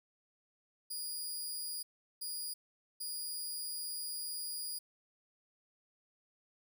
15% pulse tone bursts at uneven times, 4871 Hz, D#8, 38 cents flat, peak -32 dBFS, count 3, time 0.9-1.83 / 2.21-2.54 / 3-4.79 s, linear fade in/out 10 ms, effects none

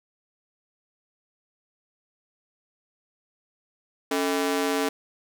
sawtooth ring-modulated tone, 360 Hz, F#4, 47 cents flat, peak -16 dBFS, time 4.11-4.89 s, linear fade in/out 5 ms, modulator 81.7 Hz, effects none

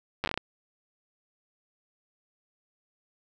slowing click train, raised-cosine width 0.3 ms, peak -13 dBFS, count 8, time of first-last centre 0.24-0.376 s, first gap 9 ms, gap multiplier 1.25, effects none

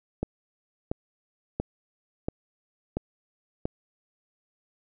click train, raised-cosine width 2 ms, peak -14 dBFS, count 6, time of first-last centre 0.23-3.655 s, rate 1.46 Hz, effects none

